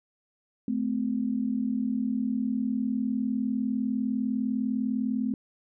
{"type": "tone pair together", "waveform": "sine", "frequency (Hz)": [217, 256.9], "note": ["A3", "C4"], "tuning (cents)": [-24, -32], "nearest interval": "minor third", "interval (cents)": 292, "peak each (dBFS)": -28, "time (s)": [0.68, 5.34], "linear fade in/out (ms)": 2, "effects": []}